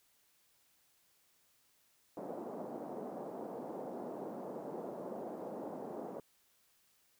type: band-pass noise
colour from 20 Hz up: white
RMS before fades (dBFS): -44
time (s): 2.17-6.2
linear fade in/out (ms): 2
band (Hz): 190 to 710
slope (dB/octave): 24
effects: white hiss -72 dBFS RMS until 7.19 s